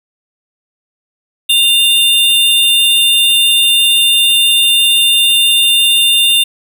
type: tone pair together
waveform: square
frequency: 2794 / 3597 Hz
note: F7 / A7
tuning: 0 / +37 cents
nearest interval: major third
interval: 437 cents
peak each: -12 / -10 dBFS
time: 1.49-6.44 s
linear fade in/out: 10 ms
effects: none